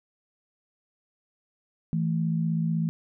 sine tone pair together, 163.94 / 220 Hz, E3 / A3, -9 / 0 cents, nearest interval perfect fourth, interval 509 cents, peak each -24 / -30 dBFS, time 1.93-2.89 s, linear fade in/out 0 ms, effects none

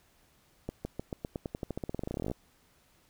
accelerating click train, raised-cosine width 2 ms, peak -21 dBFS, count 27, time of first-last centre 0.69-2.315 s, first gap 160 ms, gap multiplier 0.91, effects pink hiss -66 dBFS RMS until 3.09 s

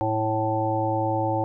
harmonic tone, 109.7 Hz, A2, 5 cents flat, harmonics 1 / 3 / 5 / 7 / 8, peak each -28 / -28 / -28 / -28 / -28 dBFS, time 0.01-1.44 s, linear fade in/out 0 ms, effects none

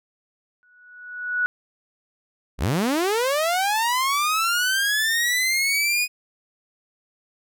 sine tone with exponential growth, 1470 Hz, F#6, 12 cents flat, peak -17 dBFS, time 0.63-1.46 s, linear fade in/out 0 ms, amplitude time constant 180 ms
sawtooth linear sweep, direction up, 43.12 to 2489 Hz, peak -16 dBFS, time 2.58-6.08 s, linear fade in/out 50 ms
effects none

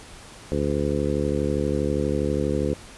harmonic tone, 72.4 Hz, D2, 24 cents flat, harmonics 1 / 2 / 3 / 4 / 5 / 6 / 7, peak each -29 / -29 / -29 / -29 / -29 / -29 / -29 dBFS, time 0.52-2.74 s, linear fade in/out 0 ms, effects pink hiss -44 dBFS RMS until 2.97 s + resampled to 24000 Hz

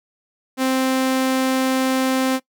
sawtooth tone, 261.6 Hz, C4, in tune, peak -13 dBFS, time 0.57-2.4 s, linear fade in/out 50 ms, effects noise-tail reverb RT60 0.1 s tail -20 dB re dry

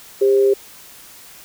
sine tone pair together, 399.6 / 530 Hz, G4 / C5, +33 / +22 cents, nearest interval perfect fourth, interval 489 cents, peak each -11 / -22 dBFS, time 0.21-0.54 s, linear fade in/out 10 ms, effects white hiss -42 dBFS RMS until 1.44 s

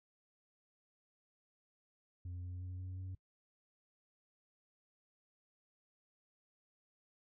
sine tone with pitch steps, 89.1 / 90.14 / 91.18 / 92.24 / 93.31 Hz, F2 / F#2 / F#2 / F#2 / F#2, +35 / -45 / -25 / -5 / +15 cents, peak -39 dBFS, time 2.25-3.15 s, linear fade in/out 5 ms, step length 180 ms, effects noise-tail reverb RT60 0.1 s tail -24 dB re dry + tanh soft clip ceiling -41 dBFS

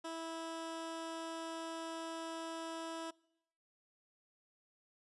15% pulse tone, 327.5 Hz, E4, 11 cents flat, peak -35 dBFS, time 0.04-3.11 s, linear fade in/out 10 ms, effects noise-tail reverb RT60 0.9 s tail -25 dB re dry + resampled to 24000 Hz

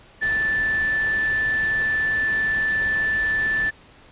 sine tone in noise, 1758 Hz, A6, 2 cents flat, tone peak -19 dBFS, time 0.21-3.71 s, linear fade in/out 20 ms, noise pink, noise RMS -35 dBFS, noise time 0.21-3.71 s, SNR +13 dB, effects pink hiss -50 dBFS RMS until 4.11 s + resampled to 8000 Hz

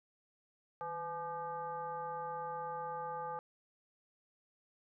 sine tone with frequency modulation, 852 Hz, G#5, 44 cents sharp, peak -38 dBFS, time 0.81-3.39 s, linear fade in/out 0 ms, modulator 348 Hz, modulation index 1.1, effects none

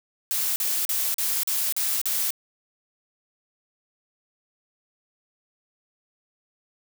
blue noise bursts, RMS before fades -25 dBFS, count 7, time 0.31-2.306 s, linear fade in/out 0 ms, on 250 ms, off 41 ms, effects none

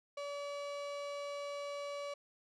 35% pulse tone, 572 Hz, D5, 46 cents flat, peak -38 dBFS, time 0.17-2.14 s, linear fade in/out 5 ms, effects low-pass 6000 Hz 12 dB/octave

